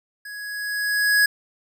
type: tone with level ramp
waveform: square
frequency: 1669 Hz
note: G#6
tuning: 8 cents sharp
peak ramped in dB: -35 to -14 dBFS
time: 0.25-1.26 s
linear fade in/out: 5 ms
effects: none